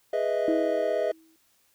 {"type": "chord", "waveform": "triangle", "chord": "E major seventh", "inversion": "first", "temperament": "equal", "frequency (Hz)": [415.3, 493.9, 622.3, 659.3], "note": ["G#4", "B4", "D#5", "E5"], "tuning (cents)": [0, 0, 0, 0], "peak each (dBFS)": [-29, -28, -25, -28], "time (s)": [0.13, 1.12], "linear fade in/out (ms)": 5}
{"type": "tone with exponential decay", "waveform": "sine", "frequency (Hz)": 322.6, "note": "E4", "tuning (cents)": -37, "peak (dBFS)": -21, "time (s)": [0.48, 1.36], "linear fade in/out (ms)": 2, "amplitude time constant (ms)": 190}
{"effects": ["tanh soft clip ceiling -10 dBFS", "white hiss -66 dBFS RMS until 1.74 s"]}